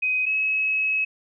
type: tone pair in turn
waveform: sine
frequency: 2515 / 2568 Hz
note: D#7 / E7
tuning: +18 / -46 cents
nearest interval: unison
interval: 36 cents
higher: second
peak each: -20 dBFS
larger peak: neither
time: 0.02-0.26 / 0.26-1.05 s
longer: second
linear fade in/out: 10 ms
effects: none